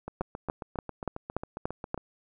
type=two click trains; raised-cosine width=1 ms; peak=-22 / -15 dBFS; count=15 / 7; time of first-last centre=0.08-1.977 / 0.21-1.944 s; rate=7.38 / 3.46 Hz; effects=none